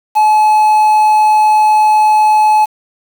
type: tone with quantisation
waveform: triangle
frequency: 856 Hz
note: A5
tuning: 48 cents flat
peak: -4 dBFS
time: 0.15-2.66 s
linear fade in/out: 20 ms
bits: 5
effects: none